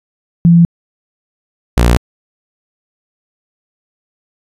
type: tone pair in turn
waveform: sine / sawtooth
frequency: 170 / 59.21 Hz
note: F3 / A#1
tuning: -46 / +28 cents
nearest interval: octave + tritone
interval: 1826 cents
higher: first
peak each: -3 dBFS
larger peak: neither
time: 0.45-0.65 / 1.77-1.97 s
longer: neither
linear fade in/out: 0 ms
effects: resampled to 32000 Hz

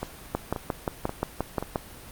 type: two click trains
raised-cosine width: 1 ms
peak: -11 / -16 dBFS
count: 9 / 4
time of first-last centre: 0.35-1.758 / 0.03-1.626 s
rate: 5.68 / 1.88 Hz
effects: pink hiss -45 dBFS RMS until 2.11 s + Opus 48 kbps

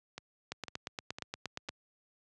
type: two click trains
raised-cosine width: 0.2 ms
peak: -24 / -20 dBFS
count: 4 / 11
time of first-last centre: 0.18-1.688 / 0.52-1.691 s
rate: 1.99 / 8.54 Hz
effects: high-pass 80 Hz 12 dB/octave + resampled to 22050 Hz

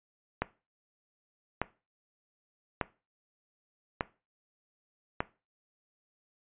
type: click train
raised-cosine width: 0.5 ms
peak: -13 dBFS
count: 5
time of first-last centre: 0.42-5.205 s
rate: 0.836 Hz
effects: noise-tail reverb RT60 0.3 s tail -18 dB re dry + resampled to 8000 Hz

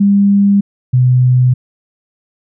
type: tone pair in turn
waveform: sine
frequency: 200.4 / 126.24 Hz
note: G3 / B2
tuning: +38 / +38 cents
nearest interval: minor sixth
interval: 800 cents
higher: first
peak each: -6 dBFS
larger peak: neither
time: 0-0.61 / 0.93-1.54 s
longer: neither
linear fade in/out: 10 ms
effects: none

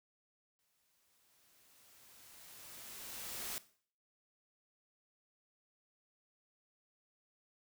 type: noise with exponential growth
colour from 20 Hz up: white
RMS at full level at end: -41 dBFS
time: 0.59-3.58 s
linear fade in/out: 0 ms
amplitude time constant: 650 ms
effects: noise-tail reverb RT60 0.5 s tail -17 dB re dry

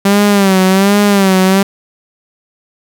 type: tone with vibrato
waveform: sawtooth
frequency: 196 Hz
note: G3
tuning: in tune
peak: -3 dBFS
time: 0.05-1.63 s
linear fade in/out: 5 ms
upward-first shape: sine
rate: 1.3 Hz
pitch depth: 83 cents each way
effects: none

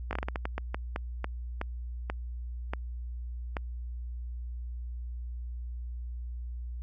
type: slowing click train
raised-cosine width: 0.5 ms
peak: -17 dBFS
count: 16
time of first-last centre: 0.11-3.568 s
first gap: 19 ms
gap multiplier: 1.31
effects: added 60 Hz sine -35 dBFS peak until 6.82 s

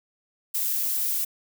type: noise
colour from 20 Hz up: violet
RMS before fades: -26 dBFS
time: 0.54-1.25 s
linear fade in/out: 10 ms
effects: none

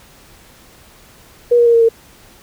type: tone with pitch steps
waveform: sine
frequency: 480.7 / 474.4 / 468.1 / 461.9 / 455.8 Hz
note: B4 / A#4 / A#4 / A#4 / A#4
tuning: -47 / +30 / +7 / -16 / -39 cents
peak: -7 dBFS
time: 1.51-1.89 s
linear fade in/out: 10 ms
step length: 76 ms
effects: pink hiss -45 dBFS RMS until 2.42 s

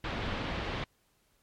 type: low-pass noise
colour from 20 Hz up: pink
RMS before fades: -35 dBFS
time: 0.04-0.84 s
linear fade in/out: 2 ms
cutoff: 3700 Hz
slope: 24 dB/octave
effects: pink hiss -71 dBFS RMS until 1.42 s + MP3 64 kbps

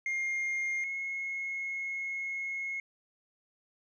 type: tone pair in turn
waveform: sine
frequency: 2123 / 2168 Hz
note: C7 / C#7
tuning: +25 / -39 cents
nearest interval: unison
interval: 36 cents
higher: second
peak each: -27 / -32 dBFS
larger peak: first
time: 0.06-0.84 / 0.84-2.8 s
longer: second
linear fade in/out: 2 ms
effects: tanh soft clip ceiling -29 dBFS

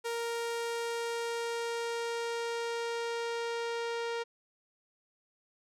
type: tone with low-pass filter sweep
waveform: sawtooth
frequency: 466.2 Hz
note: A#4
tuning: in tune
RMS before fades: -35 dBFS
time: 0.04-4.24 s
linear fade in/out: 20 ms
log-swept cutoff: 12000 to 4900 Hz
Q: 0.77
effects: none

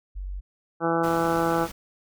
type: tone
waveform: sine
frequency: 47.12 Hz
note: F#1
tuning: 32 cents sharp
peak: -30 dBFS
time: 0.15-0.41 s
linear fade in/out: 20 ms
type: harmonic tone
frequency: 166.4 Hz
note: E3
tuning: 17 cents sharp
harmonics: 1 / 2 / 3 / 4 / 5 / 6 / 7 / 8 / 9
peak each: -31 / -26 / -27 / -31 / -28 / -37 / -32 / -31 / -35 dBFS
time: 0.8-1.68 s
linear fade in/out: 50 ms
type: noise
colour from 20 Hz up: pink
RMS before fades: -39 dBFS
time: 1.03-1.72 s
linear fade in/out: 10 ms
effects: none

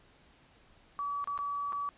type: tone with dropouts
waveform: sine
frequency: 1144 Hz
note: D6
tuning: 46 cents flat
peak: -32 dBFS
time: 0.99-1.89 s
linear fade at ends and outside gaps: 0 ms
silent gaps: 1.242-1.274 / 1.377-1.389 / 1.723-1.73 s
effects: pink hiss -62 dBFS RMS until 1.97 s + resampled to 8000 Hz

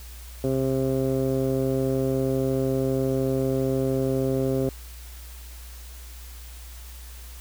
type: tone with low-pass filter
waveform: 15% pulse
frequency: 132.8 Hz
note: C3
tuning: 26 cents sharp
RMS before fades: -24 dBFS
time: 0.44-4.69 s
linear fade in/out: 2 ms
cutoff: 520 Hz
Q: 1.7
effects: added 60 Hz sine -39 dBFS peak until 7.4 s + white hiss -47 dBFS RMS until 7.4 s

